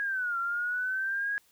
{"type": "linear two-way sweep", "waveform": "sine", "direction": "down then up", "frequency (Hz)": [1661.2, 1365, 1661.2], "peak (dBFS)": -28, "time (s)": [0, 1.38], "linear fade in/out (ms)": 0, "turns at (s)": 0.38, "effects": ["white hiss -65 dBFS RMS until 1.51 s"]}